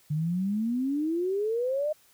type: exponential sweep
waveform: sine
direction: up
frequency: 146.83 to 622.3 Hz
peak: -25 dBFS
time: 0.1-1.93 s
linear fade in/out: 10 ms
effects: white hiss -61 dBFS RMS until 2.13 s